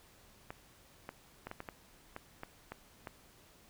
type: clicks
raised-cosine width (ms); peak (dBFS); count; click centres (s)
0.5; -27; 10; 0.505 / 1.091 / 1.47 / 1.514 / 1.604 / 1.688 / 2.164 / 2.434 / 2.72 / 3.072
effects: pink hiss -62 dBFS RMS until 3.69 s